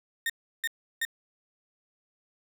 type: tone bursts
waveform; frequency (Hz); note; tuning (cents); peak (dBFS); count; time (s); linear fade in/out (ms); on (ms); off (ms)
35% pulse; 1833; A#6; -30; -25; 3; 0.26-1.051; 2; 37; 340
effects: none